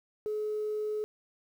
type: tone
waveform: sine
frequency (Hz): 425.5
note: G#4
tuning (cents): +42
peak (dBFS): -29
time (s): 0.26-1.04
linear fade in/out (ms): 0
effects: tanh soft clip ceiling -26 dBFS + 10-bit